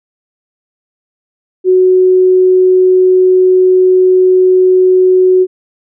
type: tone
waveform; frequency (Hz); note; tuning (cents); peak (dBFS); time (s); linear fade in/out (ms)
sine; 370; F#4; 0; -4; 1.64-5.47; 50
effects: none